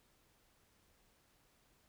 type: silence
effects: pink hiss -72 dBFS RMS until 1.88 s